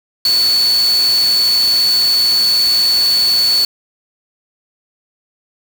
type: tone in noise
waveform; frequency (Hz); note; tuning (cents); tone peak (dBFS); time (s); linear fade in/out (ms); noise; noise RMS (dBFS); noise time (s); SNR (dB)
sine; 4444; C#8; +4; -10; 0.25-3.65; 2; white; -24; 0.25-3.65; +11
effects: none